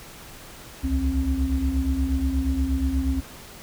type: tone cluster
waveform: sine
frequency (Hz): 63.3 / 71.7 / 266.4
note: B1 / D2 / C4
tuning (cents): +43 / -41 / +31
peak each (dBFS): -25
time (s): 0.83-3.21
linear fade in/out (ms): 20
effects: pink hiss -43 dBFS RMS until 3.62 s